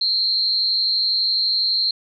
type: tone with amplitude modulation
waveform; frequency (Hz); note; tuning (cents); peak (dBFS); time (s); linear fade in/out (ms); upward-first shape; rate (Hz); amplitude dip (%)
sine; 4186; C8; 0; -13; 0.01-1.91; 5; sine; 200; 85
effects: none